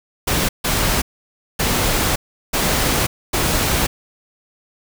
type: noise bursts at uneven times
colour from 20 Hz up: pink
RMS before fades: -18 dBFS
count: 5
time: 0.27-0.49 / 0.64-1.02 / 1.59-2.16 / 2.53-3.07 / 3.33-3.87 s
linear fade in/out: 10 ms
effects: none